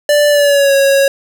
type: tone with pitch glide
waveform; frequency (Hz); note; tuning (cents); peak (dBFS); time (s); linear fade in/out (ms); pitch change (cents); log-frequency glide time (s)
square; 587.3 to 551.1; D5 to C#5; 0 to -10; -8; 0.09-1.08; 2; -110; 0.29-0.74
effects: none